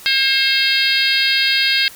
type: harmonic tone with a mistuned harmonic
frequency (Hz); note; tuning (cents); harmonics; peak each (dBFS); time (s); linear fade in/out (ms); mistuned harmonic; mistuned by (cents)
536; C5; +42; 3 / 4 / 5 / 6 / 7 / 8 / 9; -21 / -21 / -21 / -21 / -21 / -21 / -21; 0.06-1.88; 0; 5; -17
effects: white hiss -39 dBFS RMS until 1.95 s